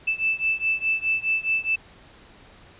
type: beating tone pair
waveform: sine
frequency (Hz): 2637 / 2641.8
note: E7 / E7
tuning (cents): 0 / +3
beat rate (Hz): 4.8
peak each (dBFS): -24 / -25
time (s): 0.07-1.76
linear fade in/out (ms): 10
effects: pink hiss -50 dBFS RMS until 2.79 s + resampled to 8000 Hz